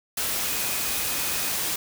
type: tone in noise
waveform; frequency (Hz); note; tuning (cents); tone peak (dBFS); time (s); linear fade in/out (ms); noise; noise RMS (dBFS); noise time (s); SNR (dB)
sine; 2500; D#7; +8; -38; 0.45-1.52; 5; white; -27; 0.17-1.76; -14
effects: none